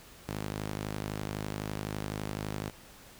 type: tone with high-pass filter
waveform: sawtooth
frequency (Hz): 51.91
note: G#1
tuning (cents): 0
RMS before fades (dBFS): -37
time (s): 0.28-2.7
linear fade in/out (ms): 5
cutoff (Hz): 130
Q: 0.85
effects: pink hiss -53 dBFS RMS until 3.19 s